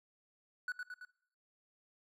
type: tone with echo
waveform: triangle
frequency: 1480 Hz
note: F#6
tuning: in tune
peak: -33 dBFS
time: 0.68-0.72 s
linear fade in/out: 2 ms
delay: 110 ms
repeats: 3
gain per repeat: -4 dB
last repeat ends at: 1.05 s
effects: noise-tail reverb RT60 0.6 s tail -20 dB re dry